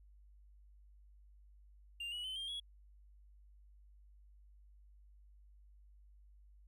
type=tone with pitch steps; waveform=triangle; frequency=2794 / 2923 / 3057 / 3198 / 3346 Hz; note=F7 / F#7 / G7 / G7 / G#7; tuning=0 / -22 / -44 / +34 / +12 cents; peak=-39 dBFS; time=2-2.6 s; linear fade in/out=5 ms; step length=120 ms; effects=added 50 Hz sine -59 dBFS peak until 6.67 s